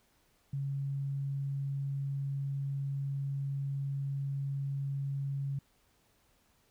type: tone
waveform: sine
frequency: 138.59 Hz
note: C#3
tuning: in tune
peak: -32 dBFS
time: 0.53-5.59 s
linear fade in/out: 5 ms
effects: pink hiss -70 dBFS RMS until 6.7 s